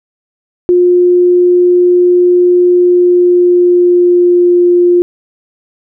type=tone with pitch glide; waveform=sine; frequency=356.2 to 352.3 Hz; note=F4 to F4; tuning=+34 to +15 cents; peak=-4 dBFS; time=0.69-5.02 s; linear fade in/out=0 ms; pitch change=-19 cents; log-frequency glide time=2.69-4.65 s; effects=none